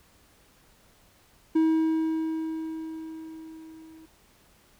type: tone with level ramp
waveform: triangle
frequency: 320 Hz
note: D#4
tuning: 49 cents sharp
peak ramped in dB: -16 to -45 dBFS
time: 1.55-4.06 s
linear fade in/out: 10 ms
effects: pink hiss -60 dBFS RMS until 4.79 s